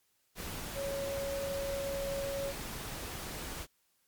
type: tone in noise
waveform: sine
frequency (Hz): 554.4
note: C#5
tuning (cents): 0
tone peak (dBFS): -34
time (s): 0.74-2.54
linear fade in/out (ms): 50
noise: pink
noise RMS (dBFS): -41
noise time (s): 0.35-3.67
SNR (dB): +4
effects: white hiss -74 dBFS RMS until 4.07 s + MP3 96 kbps